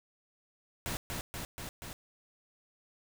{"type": "noise with echo", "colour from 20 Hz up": "pink", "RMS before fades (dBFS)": -36, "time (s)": [0.86, 0.97], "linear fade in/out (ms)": 0, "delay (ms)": 240, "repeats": 4, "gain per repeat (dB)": -2, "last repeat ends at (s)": 1.93, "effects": []}